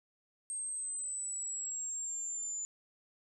sine exponential sweep, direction down, 8450 to 7050 Hz, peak -36 dBFS, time 0.5-2.65 s, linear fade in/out 0 ms, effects none

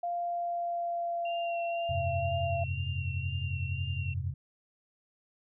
sine tone with pitch glide, 696 to 680.1 Hz, F5 to F5, -6 to -46 cents, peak -30 dBFS, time 0.03-2.64 s, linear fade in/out 5 ms, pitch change -40 cents, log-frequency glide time 0.15-1.88 s
sine tone with vibrato, 2758 Hz, F7, 22 cents flat, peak -40 dBFS, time 1.25-4.14 s, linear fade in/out 5 ms, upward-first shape sine, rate 2 Hz, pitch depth 25 cents each way
sine chord, F suspended second, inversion none, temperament just, 87.31 / 98.22 / 130.96 Hz, F2 / G2 / C3, 0 / +4 / +2 cents, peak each -34 / -36 / -36 dBFS, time 1.89-4.34 s, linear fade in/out 10 ms
effects none

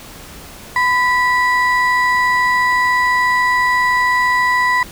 triangle ring-modulated tone, 1480 Hz, F#6, in tune, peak -7 dBFS, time 0.76-4.83 s, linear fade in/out 2 ms, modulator 477 Hz, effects pink hiss -36 dBFS RMS until 4.91 s

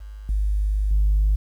sine tone with level steps, 51 Hz, G#1, 31 cents flat, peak -34 / -18 / -14 dBFS, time 0-1.36 s, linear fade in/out 10 ms, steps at 0.29 / 0.91 s, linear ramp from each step 2 ms, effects tanh soft clip ceiling -12 dBFS + 9-bit

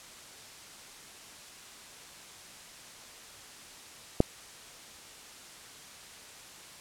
click, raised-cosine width 2 ms, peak -6 dBFS, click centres 4.204 s, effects white hiss -49 dBFS RMS until 6.8 s + low-pass 9000 Hz 12 dB/octave

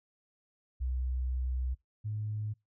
sine tone pair in turn, 63.5 / 106.53 Hz, B1 / G#2, +49 / +45 cents, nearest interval major sixth, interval 896 cents, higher second, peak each -29 / -32 dBFS, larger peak first, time 0.8-1.75 / 2.04-2.54 s, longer first, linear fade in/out 20 ms, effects noise-tail reverb RT60 0.2 s tail -25 dB re dry + tanh soft clip ceiling -25 dBFS

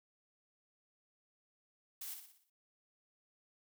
blue noise with echo, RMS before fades -45 dBFS, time 2.01-2.14 s, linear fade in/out 5 ms, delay 60 ms, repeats 6, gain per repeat -6 dB, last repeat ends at 2.5 s, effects none

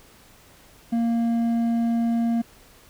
sine tone with hard clipping, 232.2 Hz, A#3, 7 cents flat, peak -21 dBFS, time 0.92-2.42 s, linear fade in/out 10 ms, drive 5 dB, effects pink hiss -52 dBFS RMS until 2.89 s

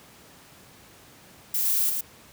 violet noise with echo, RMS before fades -25 dBFS, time 1.54-1.9 s, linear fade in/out 5 ms, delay 110 ms, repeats 1, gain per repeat -3 dB, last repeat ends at 2.01 s, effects pink hiss -51 dBFS RMS until 2.32 s + high-pass 80 Hz 12 dB/octave

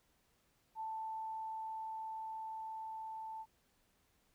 sine tone with level ramp, 883 Hz, A5, 6 cents sharp, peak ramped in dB -39 to -43 dBFS, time 0.75-3.46 s, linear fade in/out 50 ms, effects pink hiss -75 dBFS RMS until 4.34 s

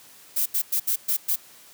violet noise bursts at uneven times, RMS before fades -23 dBFS, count 6, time 0.36-0.46 / 0.54-0.62 / 0.72-0.8 / 0.87-0.96 / 1.08-1.17 / 1.28-1.36 s, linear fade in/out 10 ms, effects white hiss -50 dBFS RMS until 1.73 s + high-pass 100 Hz 12 dB/octave

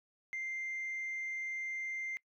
sine tone, 2093 Hz, C7, in tune, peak -35 dBFS, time 0.33-2.17 s, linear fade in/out 0 ms, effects noise-tail reverb RT60 0.1 s tail -23 dB re dry + tanh soft clip ceiling -34 dBFS

